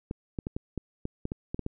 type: clicks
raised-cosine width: 3 ms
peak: -19 dBFS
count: 11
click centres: 0.111 / 0.388 / 0.469 / 0.565 / 0.777 / 1.054 / 1.254 / 1.319 / 1.545 / 1.593 / 1.664 s
effects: none